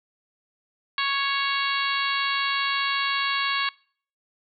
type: harmonic tone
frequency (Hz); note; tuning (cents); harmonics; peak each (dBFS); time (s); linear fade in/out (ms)
554.4; C#5; 0; 2 / 3 / 4 / 5 / 6 / 7 / 8; -27 / -29 / -30 / -31 / -32 / -32 / -33; 0.98-3.69; 2
effects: noise-tail reverb RT60 0.5 s tail -24 dB re dry